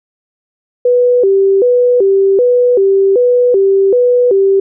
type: tone with vibrato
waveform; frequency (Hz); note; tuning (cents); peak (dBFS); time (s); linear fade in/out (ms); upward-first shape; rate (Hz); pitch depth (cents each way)
sine; 438.1; A4; -7; -6; 0.85-4.6; 5; square; 1.3; 200
effects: none